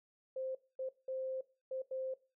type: tone bursts at uneven times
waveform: sine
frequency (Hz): 523.3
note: C5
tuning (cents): 0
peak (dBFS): -37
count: 5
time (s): 0.36-0.55 / 0.79-0.89 / 1.08-1.41 / 1.71-1.82 / 1.91-2.14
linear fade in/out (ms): 5
effects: noise-tail reverb RT60 0.3 s tail -18 dB re dry